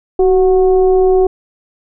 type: tone with frequency modulation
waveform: sine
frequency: 375.8 Hz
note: F#4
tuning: 27 cents sharp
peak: -7 dBFS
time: 0.19-1.27 s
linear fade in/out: 5 ms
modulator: 358 Hz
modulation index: 0.55
effects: none